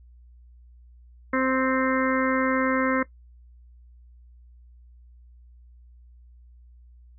harmonic tone, 261.6 Hz, C4, in tune, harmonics 1 / 2 / 4 / 5 / 6 / 7 / 8, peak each -24 / -27 / -30 / -31 / -32 / -32 / -33 dBFS, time 1.33-3.03 s, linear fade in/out 5 ms, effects noise-tail reverb RT60 0.1 s tail -17 dB re dry + added 60 Hz sine -48 dBFS peak until 7.18 s

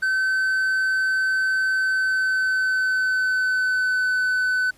triangle tone with pitch glide, 1533 to 1507.5 Hz, G6 to F#6, -39 to +32 cents, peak -17 dBFS, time 0.02-4.71 s, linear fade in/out 10 ms, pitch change -29 cents, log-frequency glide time 1.72-4.13 s, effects pink hiss -55 dBFS RMS until 4.77 s + resampled to 32000 Hz

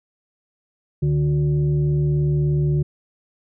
sine tone with frequency modulation, 146.83 Hz, D3, in tune, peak -16 dBFS, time 1.02-2.83 s, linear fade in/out 10 ms, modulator 217 Hz, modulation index 0.52, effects none

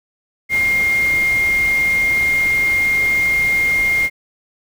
sine tone in noise, 2124 Hz, C7, 25 cents sharp, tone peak -13 dBFS, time 0.49-4.1 s, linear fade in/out 50 ms, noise pink, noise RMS -30 dBFS, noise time 0.49-4.1 s, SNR +14 dB, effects none

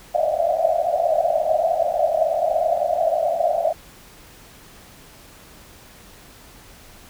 white band-pass noise, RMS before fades -20 dBFS, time 0.14-3.73 s, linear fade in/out 10 ms, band 600 to 710 Hz, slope 96 dB/octave, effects pink hiss -46 dBFS RMS until 7.09 s

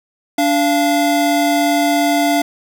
square tone pair together, 290 / 689.1 Hz, D4 / F5, -22 / -23 cents, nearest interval octave + minor third, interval 1499 cents, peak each -16 dBFS, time 0.38-2.42 s, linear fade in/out 5 ms, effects none

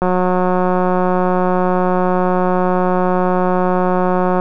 click train, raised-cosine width 1 ms, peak -3 dBFS, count 798, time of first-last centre 0.02-4.399 s, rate 182 Hz, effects none

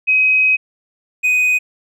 sine / triangle tone pair in turn, 2530 / 2498 Hz, D#7 / D#7, +28 / +6 cents, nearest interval unison, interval 22 cents, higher first, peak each -10 dBFS, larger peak neither, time 0.07-0.57 / 1.23-1.59 s, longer first, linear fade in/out 20 ms, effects none

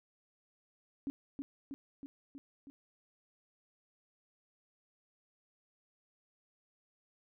sine tone with echo, 277.2 Hz, C#4, in tune, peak -34 dBFS, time 1.07-1.1 s, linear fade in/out 0 ms, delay 320 ms, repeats 5, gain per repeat -3 dB, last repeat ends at 2.7 s, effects none

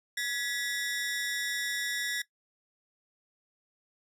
sawtooth ring-modulated tone, 1822 Hz, A#6, 40 cents flat, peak -24 dBFS, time 0.17-2.22 s, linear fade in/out 5 ms, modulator 137 Hz, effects noise-tail reverb RT60 0.1 s tail -18 dB re dry + resampled to 32000 Hz

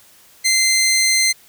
15% pulse tone, 2076 Hz, C7, 14 cents flat, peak -7 dBFS, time 0.44-1.33 s, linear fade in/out 20 ms, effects white hiss -49 dBFS RMS until 1.48 s

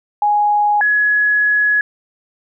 sine tone pair in turn, 830.6 / 1685.4 Hz, G#5 / G#6, 0 / +25 cents, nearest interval octave, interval 1225 cents, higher second, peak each -11 dBFS, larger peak neither, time 0.22-0.81 / 0.81-1.81 s, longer second, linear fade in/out 2 ms, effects none

